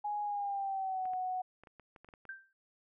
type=tone with pitch glide; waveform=sine; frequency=830.6 to 740 Hz; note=G#5 to F#5; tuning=0 to 0 cents; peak=-33 dBFS; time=0.04-1.42 s; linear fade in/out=10 ms; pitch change=-200 cents; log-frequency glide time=0.23-1.1 s
type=clicks; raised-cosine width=0.5 ms; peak=-39 dBFS; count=10; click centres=1.055 / 1.135 / 1.636 / 1.672 / 1.797 / 1.962 / 2.046 / 2.088 / 2.138 / 2.253 s
type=tone with exponential decay; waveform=sine; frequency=1568 Hz; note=G6; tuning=in tune; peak=-38 dBFS; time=2.29-2.53 s; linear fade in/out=2 ms; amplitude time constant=52 ms
effects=none